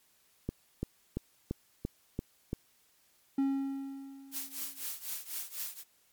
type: click train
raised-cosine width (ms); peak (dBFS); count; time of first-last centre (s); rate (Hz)
3; -20; 7; 0.49-2.531; 2.94
type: tone with exponential decay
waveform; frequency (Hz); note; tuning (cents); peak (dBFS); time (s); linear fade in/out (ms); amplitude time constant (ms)
triangle; 272.9; C#4; -27; -23; 3.38-4.86; 5; 320
type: noise with tremolo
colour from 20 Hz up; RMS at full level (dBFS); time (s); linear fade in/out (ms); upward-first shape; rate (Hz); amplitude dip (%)
blue; -36; 4.31-5.84; 50; triangle; 4; 90
effects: white hiss -68 dBFS RMS until 6.12 s + MP3 96 kbps